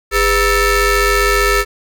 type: ring-modulated tone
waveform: 20% pulse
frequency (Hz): 453.8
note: A#4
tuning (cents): -47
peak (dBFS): -3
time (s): 0.11-1.65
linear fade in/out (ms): 50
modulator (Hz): 860
effects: none